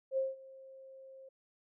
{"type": "tone with ADSR envelope", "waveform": "sine", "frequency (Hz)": 532, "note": "C5", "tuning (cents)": 29, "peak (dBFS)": -28, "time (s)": [0.11, 1.29], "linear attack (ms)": 64, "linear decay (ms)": 180, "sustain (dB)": -22, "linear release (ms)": 7, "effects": []}